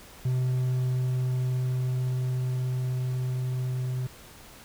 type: tone with level ramp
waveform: triangle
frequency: 127.4 Hz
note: C3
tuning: 46 cents flat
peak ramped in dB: -21 to -25 dBFS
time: 0.25-4.07 s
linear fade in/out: 5 ms
effects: pink hiss -49 dBFS RMS until 4.64 s